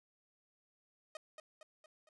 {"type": "tone with echo", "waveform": "sawtooth", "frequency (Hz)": 622.3, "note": "D#5", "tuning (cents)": 0, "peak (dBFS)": -40, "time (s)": [1.15, 1.17], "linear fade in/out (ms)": 2, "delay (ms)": 230, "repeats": 4, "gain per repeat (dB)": -5, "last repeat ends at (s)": 2.09, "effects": ["resampled to 24000 Hz"]}